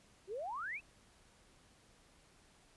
sine exponential sweep, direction up, 360.6 to 2725 Hz, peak -39 dBFS, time 0.27-0.81 s, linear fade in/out 50 ms, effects pink hiss -66 dBFS RMS until 2.76 s + resampled to 24000 Hz

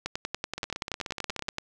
two click trains, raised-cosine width 0.2 ms, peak -17 / -13 dBFS, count 16 / 17, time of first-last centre 0.58-1.484 / 0.06-1.584 s, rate 16.6 / 10.5 Hz, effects none

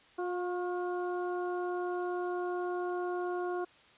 harmonic tone with a mistuned harmonic, 356.4 Hz, F4, 35 cents sharp, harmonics 1 / 2 / 3 / 4, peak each -33 / -39 / -43 / -45 dBFS, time 0.18-3.65 s, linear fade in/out 10 ms, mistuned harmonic 3, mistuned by +30 cents, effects white hiss -60 dBFS RMS until 3.97 s + resampled to 8000 Hz

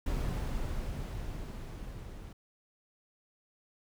brown noise with level ramp, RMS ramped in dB -32 to -45 dBFS, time 0.06-2.33 s, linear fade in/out 5 ms, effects none

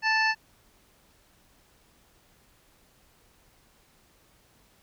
harmonic tone, 880 Hz, A5, in tune, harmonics 1 / 2 / 3 / 5 / 6 / 7, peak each -27 / -24 / -29 / -33 / -38 / -47 dBFS, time 0.02-0.35 s, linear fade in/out 50 ms, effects pink hiss -62 dBFS RMS until 4.82 s

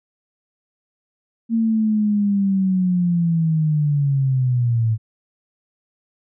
sine linear sweep, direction down, 229.7 to 109.1 Hz, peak -15 dBFS, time 1.49-4.98 s, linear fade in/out 50 ms, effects none

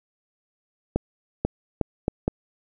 accelerating click train, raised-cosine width 2 ms, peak -8 dBFS, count 5, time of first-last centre 0.96-2.279 s, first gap 490 ms, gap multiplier 0.74, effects none

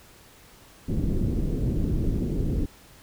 pink low-pass noise, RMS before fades -25 dBFS, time 0.88-2.66 s, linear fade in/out 10 ms, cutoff 360 Hz, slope 24 dB/octave, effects pink hiss -52 dBFS RMS until 3.02 s

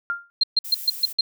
sine tone with exponential decay, 1396.9 Hz, F6, in tune, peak -19 dBFS, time 0.1-0.3 s, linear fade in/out 0 ms, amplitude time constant 42 ms
sine tone bursts, 4186 Hz, C8, in tune, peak -14 dBFS, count 6, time 0.41-1.21 s, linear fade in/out 5 ms, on 25 ms, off 130 ms
violet noise, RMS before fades -34 dBFS, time 0.64-1.13 s, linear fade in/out 10 ms
effects none

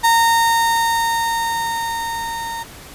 35% pulse tone with level ramp, 921 Hz, A#5, 21 cents flat, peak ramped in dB -9 to -23 dBFS, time 0.03-2.64 s, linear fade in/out 20 ms, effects pink hiss -38 dBFS RMS until 2.94 s + resampled to 32000 Hz

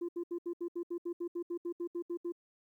sine tone bursts, 345.7 Hz, F4, 18 cents flat, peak -32 dBFS, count 16, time 0.01-2.322 s, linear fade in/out 10 ms, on 77 ms, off 72 ms, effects tanh soft clip ceiling -32 dBFS + 12-bit

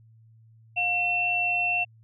sine tone pair together, 715.4 / 2701 Hz, F5 / E7, +41 / +42 cents, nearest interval octave + major seventh, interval 2301 cents, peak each -30 / -23 dBFS, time 0.76-1.85 s, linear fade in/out 20 ms, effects added 112 Hz sine -52 dBFS peak until 2.03 s

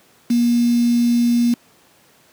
sine tone with quantisation, 238.2 Hz, A#3, 38 cents sharp, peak -12 dBFS, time 0.3-1.54 s, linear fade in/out 5 ms, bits 5, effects pink hiss -53 dBFS RMS until 2.32 s + high-pass 150 Hz 12 dB/octave

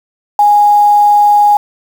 sine tone with quantisation, 827 Hz, G#5, 8 cents flat, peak -4 dBFS, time 0.39-1.57 s, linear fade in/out 2 ms, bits 5, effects none

